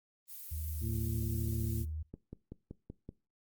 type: noise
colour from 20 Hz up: violet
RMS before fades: -46 dBFS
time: 0.27-1.86 s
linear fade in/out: 50 ms
type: tone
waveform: sine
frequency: 77.7 Hz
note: D#2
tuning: 2 cents flat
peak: -36 dBFS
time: 0.51-2.03 s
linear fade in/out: 10 ms
type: harmonic tone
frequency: 112.7 Hz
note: A2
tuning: 42 cents sharp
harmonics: 1 / 2 / 3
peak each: -35 / -41 / -45 dBFS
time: 0.8-1.86 s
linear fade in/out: 50 ms
type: click train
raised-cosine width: 3 ms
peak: -31 dBFS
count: 6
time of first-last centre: 2.14-3.091 s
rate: 5.26 Hz
effects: noise-tail reverb RT60 0.3 s tail -22 dB re dry + Opus 24 kbps